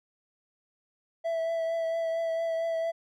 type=tone with vibrato; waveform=triangle; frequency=659.3 Hz; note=E5; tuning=in tune; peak=-25 dBFS; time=1.24-2.92 s; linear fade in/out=20 ms; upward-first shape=triangle; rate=4.4 Hz; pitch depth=21 cents each way; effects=none